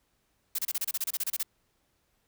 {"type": "noise bursts", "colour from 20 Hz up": "blue", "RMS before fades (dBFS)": -30, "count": 14, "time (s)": [0.55, 1.431], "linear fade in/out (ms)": 5, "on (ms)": 36, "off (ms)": 29, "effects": ["pink hiss -73 dBFS RMS until 2.27 s"]}